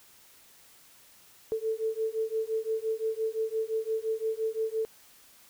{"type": "beating tone pair", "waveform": "sine", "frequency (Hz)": [440, 445.8], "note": ["A4", "A4"], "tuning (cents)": [0, 23], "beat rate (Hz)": 5.8, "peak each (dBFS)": -31, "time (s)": [1.52, 4.85], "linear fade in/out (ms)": 0, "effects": ["white hiss -57 dBFS RMS until 5.49 s"]}